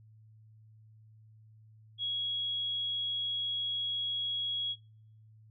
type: tone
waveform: sine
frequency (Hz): 3322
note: G#7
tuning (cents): 0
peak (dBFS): -31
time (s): 1.98-4.76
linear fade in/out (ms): 50
effects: noise-tail reverb RT60 0.7 s tail -26 dB re dry + added 109 Hz sine -55 dBFS peak until 5.5 s